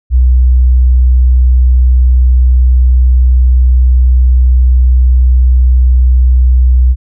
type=tone; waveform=sine; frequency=62.6 Hz; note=B1; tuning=24 cents sharp; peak=-3 dBFS; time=0.1-6.96 s; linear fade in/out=50 ms; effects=none